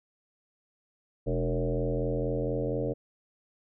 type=tone with frequency modulation; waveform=sine; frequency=294.9 Hz; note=D4; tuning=7 cents sharp; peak=-26 dBFS; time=1.26-2.94 s; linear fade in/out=20 ms; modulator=84.3 Hz; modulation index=3.3; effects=none